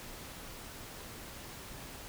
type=silence; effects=pink hiss -47 dBFS RMS until 2.08 s